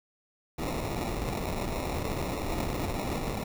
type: noise with sample-and-hold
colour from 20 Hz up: pink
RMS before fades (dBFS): -32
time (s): 0.58-3.44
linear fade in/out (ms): 10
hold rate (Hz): 1575
effects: none